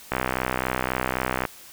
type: click train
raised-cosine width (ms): 0.5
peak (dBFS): -8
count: 86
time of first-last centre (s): 0.12-1.452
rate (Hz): 63.8
effects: white hiss -46 dBFS RMS until 1.72 s